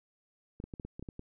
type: clicks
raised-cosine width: 3 ms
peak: -29 dBFS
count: 9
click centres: 0.601 / 0.64 / 0.738 / 0.798 / 0.85 / 0.995 / 1.026 / 1.088 / 1.194 s
effects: none